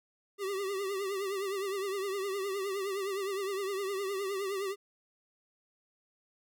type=tone with vibrato; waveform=square; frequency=392 Hz; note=G4; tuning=in tune; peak=-33 dBFS; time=0.38-4.76 s; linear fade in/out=50 ms; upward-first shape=triangle; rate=9.7 Hz; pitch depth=89 cents each way; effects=none